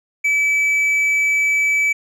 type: tone with hard clipping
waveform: sine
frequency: 2300 Hz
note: D7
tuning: 37 cents flat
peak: -15 dBFS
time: 0.24-1.93 s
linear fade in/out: 10 ms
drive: 3 dB
effects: none